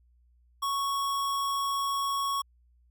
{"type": "tone", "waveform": "square", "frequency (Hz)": 1108.7, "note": "C#6", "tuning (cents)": 0, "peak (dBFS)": -28, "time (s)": [0.62, 2.42], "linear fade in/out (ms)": 10, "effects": ["added 60 Hz sine -60 dBFS peak until 2.9 s"]}